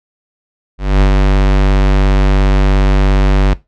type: tone with ADSR envelope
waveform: square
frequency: 48.56 Hz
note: G1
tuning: 16 cents flat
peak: -5 dBFS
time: 0.78-3.54 s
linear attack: 230 ms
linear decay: 86 ms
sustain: -2 dB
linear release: 9 ms
effects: noise-tail reverb RT60 0.2 s tail -18 dB re dry + low-pass 4000 Hz 12 dB/octave